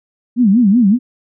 sine tone with vibrato, 218.9 Hz, A3, 9 cents flat, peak -7 dBFS, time 0.36-0.99 s, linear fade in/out 50 ms, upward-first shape sine, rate 5.3 Hz, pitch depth 240 cents each way, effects none

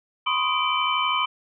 sine tone cluster, 1002 / 1074 / 1243 / 2339 / 3044 Hz, B5 / C6 / D#6 / D7 / F#7, +25 / +45 / -2 / -8 / +48 cents, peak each -27 dBFS, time 0.26-1.26 s, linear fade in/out 10 ms, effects none

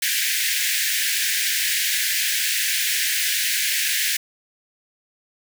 pink high-pass noise, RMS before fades -22 dBFS, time 0.02-4.17 s, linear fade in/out 5 ms, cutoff 1600 Hz, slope 96 dB/octave, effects none

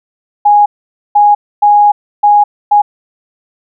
sine tone bursts at uneven times, 827 Hz, G#5, 8 cents flat, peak -3 dBFS, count 5, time 0.45-0.66 / 1.15-1.35 / 1.62-1.92 / 2.23-2.44 / 2.71-2.82 s, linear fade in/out 10 ms, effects none

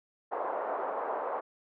pink band-pass noise, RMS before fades -34 dBFS, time 0.31-1.41 s, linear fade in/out 20 ms, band 490 to 1100 Hz, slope 24 dB/octave, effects none

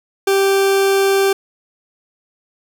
40% pulse tone, 391.3 Hz, G4, 3 cents flat, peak -11 dBFS, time 0.27-1.33 s, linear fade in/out 5 ms, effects none

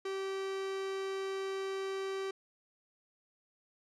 45% pulse tone, 386.9 Hz, G4, 23 cents flat, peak -35 dBFS, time 0.05-2.31 s, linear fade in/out 5 ms, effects low-pass 6000 Hz 12 dB/octave

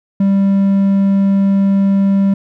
triangle tone, 196.5 Hz, G3, 4 cents sharp, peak -7 dBFS, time 0.2-2.34 s, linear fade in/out 5 ms, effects none

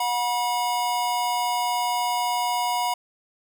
square tone pair together, 725 / 968.7 Hz, F#5 / B5, -35 / -34 cents, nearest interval perfect fourth, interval 501 cents, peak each -27 / -25 dBFS, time 0-2.94 s, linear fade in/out 5 ms, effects none

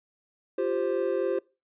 triangle chord, F suspended second, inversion none, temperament just, 349.2 / 392.9 / 523.8 Hz, F4 / G4 / C5, 0 / +4 / +2 cents, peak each -28 / -27 / -27 dBFS, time 0.58-1.39 s, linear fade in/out 5 ms, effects noise-tail reverb RT60 0.3 s tail -23 dB re dry + resampled to 8000 Hz

